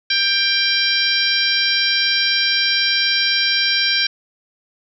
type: harmonic tone with a mistuned harmonic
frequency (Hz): 793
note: G5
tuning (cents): +20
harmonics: 2 / 3 / 4 / 5 / 6 / 7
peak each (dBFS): -22 / -22 / -22 / -22 / -22 / -22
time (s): 0.1-4.07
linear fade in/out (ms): 5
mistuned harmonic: 3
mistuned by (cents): -19
effects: none